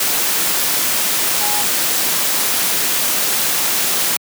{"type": "tone in noise", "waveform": "sine", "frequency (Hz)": 830, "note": "G#5", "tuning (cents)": -1, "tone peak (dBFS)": -23, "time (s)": [1.41, 1.62], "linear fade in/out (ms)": 5, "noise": "white", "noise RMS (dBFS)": -17, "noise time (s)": [0, 4.17], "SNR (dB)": -9, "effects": ["high-pass 150 Hz 12 dB/octave"]}